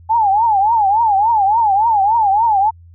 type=tone with vibrato; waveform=sine; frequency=851 Hz; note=G#5; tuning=42 cents sharp; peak=-10 dBFS; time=0.09-2.71 s; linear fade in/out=20 ms; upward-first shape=triangle; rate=3.5 Hz; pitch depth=200 cents each way; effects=added 85 Hz sine -39 dBFS peak until 2.94 s